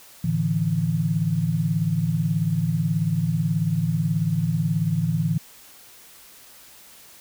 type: chord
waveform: sine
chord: A suspended fourth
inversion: none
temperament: just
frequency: 110 / 146.67 / 165 Hz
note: A2 / D3 / E3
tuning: 0 / -2 / +2 cents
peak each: -27 / -25 / -22 dBFS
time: 0.24-5.38 s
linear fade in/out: 5 ms
effects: white hiss -48 dBFS RMS until 7.2 s